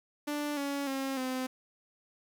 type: tone with pitch steps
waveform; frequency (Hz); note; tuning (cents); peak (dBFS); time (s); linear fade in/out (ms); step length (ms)
sawtooth; 294 / 281.4 / 269.3 / 257.7; D4 / C#4 / C#4 / C4; +2 / +26 / -50 / -26; -28; 0.27-1.47; 10; 300
effects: 9-bit